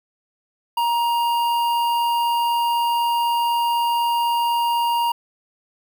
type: tone with notch filter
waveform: square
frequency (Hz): 942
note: A#5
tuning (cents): +18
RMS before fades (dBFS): -20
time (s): 0.77-5.12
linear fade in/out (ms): 5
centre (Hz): 7100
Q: 0.64
effects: 10-bit